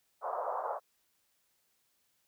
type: band-pass noise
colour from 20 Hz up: pink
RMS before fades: -36 dBFS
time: 0.21-0.8 s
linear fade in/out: 50 ms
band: 520 to 1200 Hz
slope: 48 dB/octave
effects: white hiss -75 dBFS RMS until 2.27 s